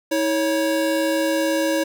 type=tone pair together; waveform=square; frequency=321 / 554.4 Hz; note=E4 / C#5; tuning=-46 / 0 cents; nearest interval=major sixth; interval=946 cents; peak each=-22 dBFS; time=0.11-1.84 s; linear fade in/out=10 ms; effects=none